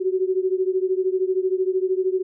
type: beating tone pair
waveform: sine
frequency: 370 / 383 Hz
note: F#4 / G4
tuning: 0 / -40 cents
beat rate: 13 Hz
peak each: -21 / -23 dBFS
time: 0-2.23 s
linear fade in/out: 20 ms
effects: none